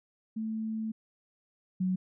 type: tone pair in turn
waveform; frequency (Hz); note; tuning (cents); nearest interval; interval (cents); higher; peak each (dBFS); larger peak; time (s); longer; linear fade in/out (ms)
sine; 220.3 / 185.25; A3 / F#3; +2 / +2; minor third; 300; first; -31 / -26; second; 0.36-0.92 / 1.8-1.96; first; 10
effects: none